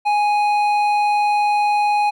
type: tone with hard clipping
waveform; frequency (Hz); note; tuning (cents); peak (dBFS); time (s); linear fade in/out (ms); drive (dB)
sine; 830.6; G#5; 0; -16; 0.05-2.11; 20; 8
effects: none